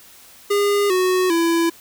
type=tone with pitch steps; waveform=square; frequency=406.9 / 368.8 / 334.3 Hz; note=G#4 / F#4 / E4; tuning=-35 / -6 / +24 cents; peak=-16 dBFS; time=0.5-1.7 s; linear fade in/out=10 ms; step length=400 ms; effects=white hiss -46 dBFS RMS until 1.8 s